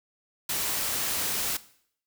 white noise, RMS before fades -29 dBFS, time 0.49-1.57 s, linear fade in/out 5 ms, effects noise-tail reverb RT60 0.6 s tail -17 dB re dry

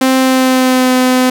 sawtooth tone with pitch glide, 261.6 to 254.6 Hz, C4 to C4, 0 to -47 cents, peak -4 dBFS, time 0.01-1.3 s, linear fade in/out 5 ms, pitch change -47 cents, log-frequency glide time 0.18-0.92 s, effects none

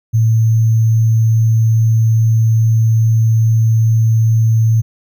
sine tone with sample-and-hold, 112.2 Hz, A2, 34 cents sharp, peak -8 dBFS, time 0.13-4.82 s, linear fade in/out 20 ms, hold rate 6300 Hz, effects none

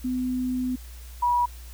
sine tone pair in turn, 253 / 968.3 Hz, B3 / B5, +42 / -34 cents, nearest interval octave + major seventh, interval 2324 cents, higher second, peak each -24 / -19 dBFS, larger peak second, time 0.04-0.76 / 1.22-1.46 s, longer first, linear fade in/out 10 ms, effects added 60 Hz sine -39 dBFS peak until 1.73 s + white hiss -50 dBFS RMS until 1.73 s

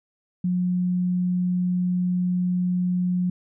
sine tone, 180 Hz, F#3, 47 cents flat, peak -20 dBFS, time 0.44-3.3 s, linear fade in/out 5 ms, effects none

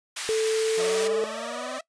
pink high-pass noise, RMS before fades -32 dBFS, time 0.16-1.08 s, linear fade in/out 10 ms, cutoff 1700 Hz, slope 12 dB/octave
sine tone with pitch glide, 440 to 442.8 Hz, A4 to A4, 0 to +11 cents, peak -21 dBFS, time 0.29-1.24 s, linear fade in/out 0 ms, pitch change +11 cents, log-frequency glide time 0.49-0.73 s
10% pulse linear sweep, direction up, 174.2 to 261.6 Hz, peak -27 dBFS, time 0.77-1.79 s, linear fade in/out 10 ms
sawtooth tone with vibrato, 607 Hz, D#5, 43 cents flat, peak -29 dBFS, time 0.79-1.81 s, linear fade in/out 5 ms, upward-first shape triangle, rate 19 Hz, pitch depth 160 cents each way
effects noise-tail reverb RT60 0.1 s tail -21 dB re dry + resampled to 22050 Hz

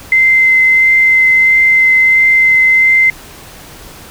sine tone with vibrato, 2070 Hz, C7, 19 cents flat, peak -5 dBFS, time 0.12-3.1 s, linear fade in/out 2 ms, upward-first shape triangle, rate 1.5 Hz, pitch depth 10 cents each way, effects pink hiss -34 dBFS RMS until 4.1 s

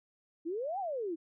sine exponential two-way sweep, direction up then down, 310 to 820 to 310 Hz, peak -33 dBFS, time 0.45-1.16 s, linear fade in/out 20 ms, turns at 0.79 s, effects none

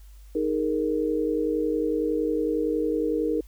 sine chord, D# suspended fourth, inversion none, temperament equal, 311.1 / 415.3 / 466.2 Hz, D#4 / G#4 / A#4, 0 / 0 / 0 cents, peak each -26 / -29 / -26 dBFS, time 0.35-3.41 s, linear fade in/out 5 ms, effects added 50 Hz sine -44 dBFS peak until 3.47 s + white hiss -61 dBFS RMS until 3.47 s

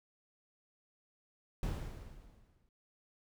brown noise with exponential decay, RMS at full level -34 dBFS, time 1.63-2.69 s, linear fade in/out 1 ms, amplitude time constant 230 ms, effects none

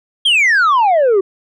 sine exponential sweep, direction down, 3322 to 370 Hz, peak -6 dBFS, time 0.25-1.21 s, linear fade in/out 10 ms, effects tanh soft clip ceiling -8 dBFS

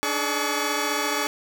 10% pulse tone cluster, 291.9 / 306.5 / 426 / 1129 Hz, D4 / D#4 / G#4 / C#6, -10 / -26 / +44 / +31 cents, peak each -20 / -27 / -19 / -20 dBFS, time 0.03-1.27 s, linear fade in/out 0 ms, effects none

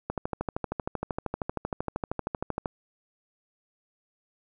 click train, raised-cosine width 1 ms, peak -15 dBFS, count 34, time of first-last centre 0.1-2.658 s, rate 12.9 Hz, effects none

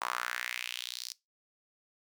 sawtooth tone with high-pass filter sweep, 60.9 Hz, B1, 24 cents flat, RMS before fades -38 dBFS, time 0.01-1.13 s, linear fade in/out 10 ms, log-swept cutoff 1000 to 5200 Hz, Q 3.1, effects noise-tail reverb RT60 0.2 s tail -20 dB re dry

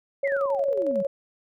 sine tone with tremolo, 554.4 Hz, C#5, in tune, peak -21 dBFS, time 0.23-1.07 s, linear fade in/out 5 ms, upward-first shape square, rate 11 Hz, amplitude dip 35%
sine exponential sweep, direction down, 2199 to 181.2 Hz, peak -29 dBFS, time 0.24-1.03 s, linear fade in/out 10 ms
effects none

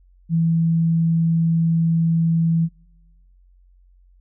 sine tone, 164.81 Hz, E3, in tune, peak -15 dBFS, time 0.29-2.69 s, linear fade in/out 50 ms, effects noise-tail reverb RT60 1.0 s tail -25 dB re dry + added 45 Hz sine -50 dBFS peak until 4.2 s

